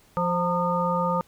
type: harmonic tone with a mistuned harmonic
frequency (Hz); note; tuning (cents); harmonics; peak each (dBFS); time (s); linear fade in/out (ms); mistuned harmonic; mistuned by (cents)
174.8; F3; +2; 1 / 3 / 5 / 7; -27 / -27 / -27 / -27; 0.17-1.21; 0; 5; +66
effects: pink hiss -58 dBFS RMS until 1.27 s